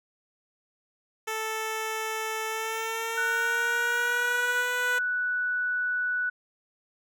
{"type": "tone with pitch glide", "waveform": "10% pulse", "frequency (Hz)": [440, 493.9], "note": ["A4", "B4"], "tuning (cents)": [0, 0], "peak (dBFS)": -21, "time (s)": [1.27, 4.99], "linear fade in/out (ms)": 10, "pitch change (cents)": 200, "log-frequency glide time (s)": [2.47, 4.72]}
{"type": "tone", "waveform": "sine", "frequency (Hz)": 1480, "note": "F#6", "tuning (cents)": 0, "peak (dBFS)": -25, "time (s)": [3.17, 6.3], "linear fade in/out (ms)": 10}
{"effects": []}